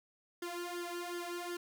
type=tone with flanger; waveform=sawtooth; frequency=349.2 Hz; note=F4; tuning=in tune; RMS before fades=-41 dBFS; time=0.42-1.57 s; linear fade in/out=5 ms; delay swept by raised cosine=0.6 to 2.2 ms; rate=2.7 Hz; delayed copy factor=+0.8; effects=10-bit